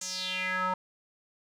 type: tone with band-pass filter sweep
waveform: square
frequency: 185 Hz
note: F#3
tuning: in tune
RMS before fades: -32 dBFS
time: 0.01-0.74 s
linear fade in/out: 5 ms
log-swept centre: 7000 to 1000 Hz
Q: 4.4
effects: none